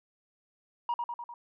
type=tone with echo; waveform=sine; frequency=953 Hz; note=A#5; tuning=38 cents sharp; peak=-25 dBFS; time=0.89-0.94 s; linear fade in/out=2 ms; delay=100 ms; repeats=4; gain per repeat=-4 dB; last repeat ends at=1.34 s; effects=tanh soft clip ceiling -26 dBFS